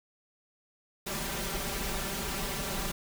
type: noise with comb filter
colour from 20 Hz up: pink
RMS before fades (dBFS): -34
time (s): 1.06-2.92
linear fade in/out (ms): 10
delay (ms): 5.1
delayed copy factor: +0.85
effects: none